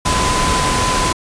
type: tone in noise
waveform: sine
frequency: 1010 Hz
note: B5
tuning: 39 cents sharp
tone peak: -18 dBFS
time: 0.05-1.13 s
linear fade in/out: 10 ms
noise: pink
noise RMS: -17 dBFS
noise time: 0.05-1.13 s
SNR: -4 dB
effects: resampled to 22050 Hz